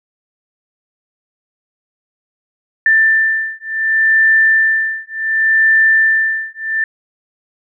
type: beating tone pair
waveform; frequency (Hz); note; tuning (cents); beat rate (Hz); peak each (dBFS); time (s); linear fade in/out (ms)
sine; 1777 / 1777.68; A6 / A6; +17 / +17; 0.68; -13; 2.86-6.84; 2
effects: none